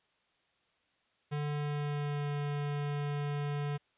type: tone with pitch glide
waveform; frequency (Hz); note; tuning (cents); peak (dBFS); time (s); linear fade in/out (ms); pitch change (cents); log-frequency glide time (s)
square; 147.2 to 145.17; D3 to D3; +4 to -20; -33; 1.31-3.78; 20; -24; 1.46-2.29
effects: white hiss -73 dBFS RMS until 3.97 s + resampled to 8000 Hz